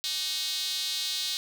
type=tone with high-pass filter; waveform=square; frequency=169.3 Hz; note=E3; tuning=46 cents sharp; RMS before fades=-31 dBFS; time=0.04-1.37 s; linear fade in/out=0 ms; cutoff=3900 Hz; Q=3.8; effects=none